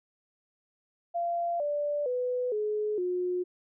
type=tone with pitch steps; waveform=sine; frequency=688 / 585.3 / 497.9 / 423.5 / 360.3 Hz; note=F5 / D5 / B4 / G#4 / F#4; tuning=-26 / -6 / +14 / +34 / -46 cents; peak=-27 dBFS; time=1.14-3.44 s; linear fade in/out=20 ms; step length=460 ms; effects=none